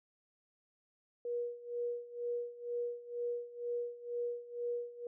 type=tone with tremolo; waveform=sine; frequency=479.8 Hz; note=A#4; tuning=50 cents sharp; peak=-33 dBFS; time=1.25-5.07 s; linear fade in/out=2 ms; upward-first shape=sine; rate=2.1 Hz; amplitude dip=85%; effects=none